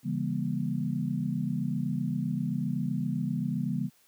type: chord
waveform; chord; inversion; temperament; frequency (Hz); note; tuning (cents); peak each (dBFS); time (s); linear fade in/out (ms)
sine; C# diminished seventh; none; just; 138.59 / 166.31 / 199.57 / 239.5; C#3 / E3 / G3 / Bb3; 0 / +16 / +31 / +47; -33; 0.03-3.9; 50
effects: white hiss -64 dBFS RMS until 4.07 s + high-pass 60 Hz 12 dB/octave